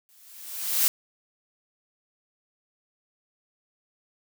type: noise with exponential growth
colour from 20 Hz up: blue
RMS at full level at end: -19 dBFS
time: 0.09-0.88 s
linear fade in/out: 0 ms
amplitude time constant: 170 ms
effects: none